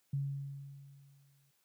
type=tone with exponential decay; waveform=sine; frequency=139.3 Hz; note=C#3; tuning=9 cents sharp; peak=-30 dBFS; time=0.13-1.51 s; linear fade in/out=5 ms; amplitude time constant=300 ms; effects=white hiss -75 dBFS RMS until 1.64 s + high-pass 80 Hz 12 dB/octave